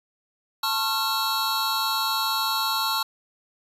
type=tone cluster; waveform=square; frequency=884 / 1088 / 1377 / 3893 / 4340 Hz; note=A5 / C#6 / F6 / B7 / C#8; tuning=+8 / -33 / -25 / -26 / -37 cents; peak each=-30 dBFS; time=0.63-3.03 s; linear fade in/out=5 ms; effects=resampled to 32000 Hz